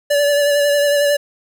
square tone with vibrato, 577 Hz, D5, 31 cents flat, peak -13 dBFS, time 0.1-1.17 s, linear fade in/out 10 ms, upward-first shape sine, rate 11 Hz, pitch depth 23 cents each way, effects none

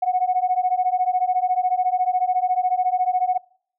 sine beating tone pair, 727 / 741 Hz, F#5 / F#5, -31 / +2 cents, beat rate 14 Hz, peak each -20 dBFS, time 0.02-3.38 s, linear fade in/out 10 ms, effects noise-tail reverb RT60 0.6 s tail -24 dB re dry + tanh soft clip ceiling -10 dBFS

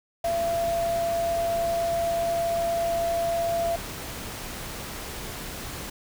sine tone in noise, 677 Hz, E5, 46 cents sharp, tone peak -23 dBFS, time 0.24-3.76 s, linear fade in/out 5 ms, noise pink, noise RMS -36 dBFS, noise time 0.24-5.9 s, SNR +10 dB, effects none

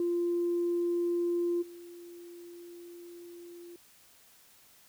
sine tone with level steps, 346.6 Hz, F4, 13 cents flat, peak -26 / -45 dBFS, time 0-3.76 s, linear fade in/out 2 ms, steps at 1.61 s, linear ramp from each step 20 ms, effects tanh soft clip ceiling -22 dBFS + white hiss -60 dBFS RMS until 4.88 s

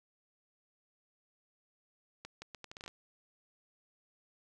accelerating click train, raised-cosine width 0.2 ms, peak -28 dBFS, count 10, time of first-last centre 2.25-2.879 s, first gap 170 ms, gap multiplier 0.75, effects none

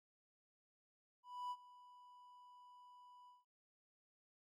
triangle tone with ADSR envelope, 987.8 Hz, B5, in tune, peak -39 dBFS, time 1.23-3.45 s, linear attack 280 ms, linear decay 49 ms, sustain -19 dB, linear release 170 ms, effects none

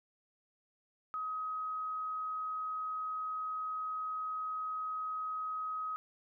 sine tone, 1265 Hz, D#6, 28 cents sharp, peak -35 dBFS, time 1.14-5.96 s, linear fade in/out 0 ms, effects none

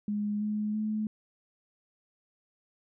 sine tone with pitch steps, 207.7 / 211.2 / 214.8 Hz, G#3 / G#3 / A3, 0 / +29 / -41 cents, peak -28 dBFS, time 0.08-1.07 s, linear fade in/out 2 ms, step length 330 ms, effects none

